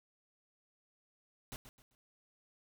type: noise with echo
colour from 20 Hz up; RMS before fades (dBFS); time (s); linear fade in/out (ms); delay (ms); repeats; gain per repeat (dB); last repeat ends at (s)
pink; -45; 1.52-1.56; 0; 130; 3; -10; 1.95
effects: none